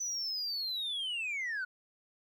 sine linear sweep, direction down, 6030 to 1436 Hz, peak -31 dBFS, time 0-1.65 s, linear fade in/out 10 ms, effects tanh soft clip ceiling -32 dBFS + 12-bit

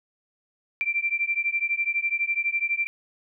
sine beating tone pair, 2349 / 2361 Hz, D7 / D7, 0 / +9 cents, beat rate 12 Hz, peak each -26 dBFS, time 0.81-2.87 s, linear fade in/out 0 ms, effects none

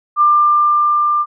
sine tone with level ramp, 1192 Hz, D6, 25 cents sharp, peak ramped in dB -7 to -12 dBFS, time 0.16-1.26 s, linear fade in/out 50 ms, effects none

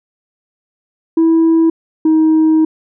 sine tone pair in turn, 327 / 316 Hz, E4 / D#4, -14 / +27 cents, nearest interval minor second, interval 59 cents, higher first, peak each -5 dBFS, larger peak neither, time 1.17-1.7 / 2.05-2.65 s, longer second, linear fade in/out 5 ms, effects tanh soft clip ceiling -6 dBFS

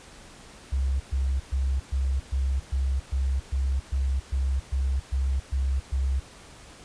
sine tone bursts, 66.8 Hz, C2, 36 cents sharp, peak -22 dBFS, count 14, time 0.72-6.2 s, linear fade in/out 10 ms, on 280 ms, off 120 ms, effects pink hiss -48 dBFS RMS until 6.84 s + resampled to 22050 Hz

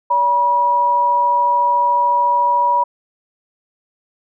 sine tone pair together, 573.4 / 966 Hz, D5 / B5, -42 / -39 cents, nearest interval major sixth, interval 903 cents, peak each -24 / -12 dBFS, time 0.1-2.84 s, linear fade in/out 10 ms, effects none

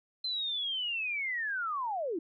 sine linear sweep, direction down, 4112 to 299.6 Hz, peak -31 dBFS, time 0.24-2.19 s, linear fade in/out 5 ms, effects none

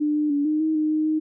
sine tone with pitch steps, 298.7 / 300.3 / 287.1 / 306.1 / 315.2 / 307.6 / 309.3 / 311.2 Hz, D4 / D4 / D4 / D#4 / D#4 / D#4 / D#4 / D#4, +29 / +39 / -39 / -28 / +23 / -20 / -10 / 0 cents, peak -19 dBFS, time 0-1.2 s, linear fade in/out 20 ms, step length 150 ms, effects none

